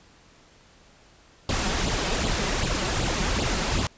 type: noise with flanger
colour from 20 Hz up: pink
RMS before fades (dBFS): -25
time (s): 1.49-3.87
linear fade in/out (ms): 2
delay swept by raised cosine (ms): 0.24 to 5.44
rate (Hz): 2.6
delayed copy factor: +0.65
effects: pink hiss -55 dBFS RMS until 3.97 s + resampled to 16000 Hz